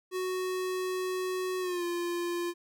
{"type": "tone with pitch glide", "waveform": "square", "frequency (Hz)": [370, 347.2], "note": ["F#4", "F4"], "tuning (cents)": [0, -10], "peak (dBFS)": -31, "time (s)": [0.11, 2.54], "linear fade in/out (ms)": 50, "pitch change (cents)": -110, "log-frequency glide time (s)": [1.6, 1.84], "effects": []}